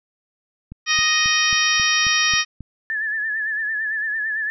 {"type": "click train", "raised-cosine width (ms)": 5, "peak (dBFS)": -22, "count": 8, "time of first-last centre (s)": [0.72, 2.607], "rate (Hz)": 3.71}
{"type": "harmonic tone", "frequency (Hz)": 622.3, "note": "D#5", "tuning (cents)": 0, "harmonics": [2, 3, 4, 5, 6, 7, 8, 9], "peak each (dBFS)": [-26, -21, -22, -25, -26, -32, -29, -22], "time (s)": [0.86, 2.45], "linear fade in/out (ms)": 50}
{"type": "tone with vibrato", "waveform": "sine", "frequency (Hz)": 1739, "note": "A6", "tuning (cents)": -21, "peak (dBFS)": -21, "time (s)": [2.9, 4.5], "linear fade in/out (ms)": 0, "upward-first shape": "sine", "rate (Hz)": 8.9, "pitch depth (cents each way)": 61}
{"effects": []}